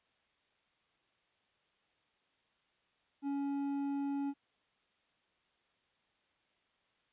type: tone with hard clipping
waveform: sine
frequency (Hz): 280.2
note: C#4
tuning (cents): +19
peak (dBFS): -35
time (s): 3.22-4.34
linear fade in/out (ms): 50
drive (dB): 6
effects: white hiss -75 dBFS RMS until 7.12 s + resampled to 8000 Hz